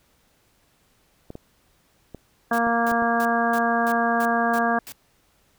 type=clicks; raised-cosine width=2 ms; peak=-23 dBFS; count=6; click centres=1.304 / 1.354 / 2.147 / 2.669 / 2.917 / 3.023 s
type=harmonic tone; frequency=233.1 Hz; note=A#3; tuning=in tune; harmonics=1 / 2 / 3 / 4 / 5 / 6 / 7; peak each=-25 / -29 / -23 / -30 / -27 / -34 / -26 dBFS; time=2.51-4.79 s; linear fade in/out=5 ms
type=noise bursts; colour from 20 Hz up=white; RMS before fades=-38 dBFS; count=8; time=2.53-4.922 s; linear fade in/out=2 ms; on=54 ms; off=280 ms
effects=pink hiss -63 dBFS RMS until 5.58 s